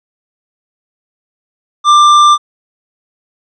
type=tone with tanh clipping; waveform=sine; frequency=1186 Hz; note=D6; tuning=17 cents sharp; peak=-5 dBFS; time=1.84-2.38 s; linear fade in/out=50 ms; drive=12 dB; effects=resampled to 22050 Hz